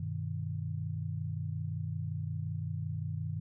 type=chord; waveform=sine; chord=G augmented; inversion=none; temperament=equal; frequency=98 / 123.47 / 155.56 Hz; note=G2 / B2 / D#3; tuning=0 / 0 / 0 cents; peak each=-37 / -40 / -37 dBFS; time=0-3.4 s; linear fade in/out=5 ms; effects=none